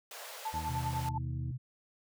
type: high-pass noise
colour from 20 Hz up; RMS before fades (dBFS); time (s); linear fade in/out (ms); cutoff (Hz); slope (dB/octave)
pink; -46; 0.11-1.09; 2; 480; 48
type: tone with tremolo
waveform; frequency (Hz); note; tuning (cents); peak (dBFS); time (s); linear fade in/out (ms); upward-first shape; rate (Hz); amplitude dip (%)
sine; 880; A5; 0; -32; 0.45-1.18; 5; sine; 10; 85
type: harmonic tone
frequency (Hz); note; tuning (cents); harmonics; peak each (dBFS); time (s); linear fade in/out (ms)
79.7; D#2; +42; 1 / 2 / 3 / 4; -39 / -45 / -49 / -51; 0.53-1.52; 10
type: tone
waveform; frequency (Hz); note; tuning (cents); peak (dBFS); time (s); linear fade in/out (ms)
sine; 127.2; C3; -48; -35; 0.68-1.58; 20
effects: none